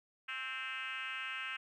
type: tone with frequency modulation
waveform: sine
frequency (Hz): 2077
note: C7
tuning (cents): -13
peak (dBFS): -37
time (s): 0.28-1.57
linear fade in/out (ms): 10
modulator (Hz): 253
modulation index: 3.2
effects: tanh soft clip ceiling -34 dBFS + 13-bit